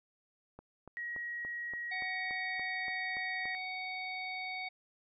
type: click train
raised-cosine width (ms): 1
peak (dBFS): -35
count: 11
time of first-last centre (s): 0.59-3.455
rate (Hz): 3.49
type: tone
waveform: sine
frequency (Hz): 1900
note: A#6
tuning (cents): +33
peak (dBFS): -37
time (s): 0.97-3.55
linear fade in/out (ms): 0
type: harmonic tone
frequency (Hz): 745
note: F#5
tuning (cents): +12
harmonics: 1 / 3 / 5 / 6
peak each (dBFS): -43 / -39 / -50 / -50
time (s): 1.91-4.69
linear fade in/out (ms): 10
effects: none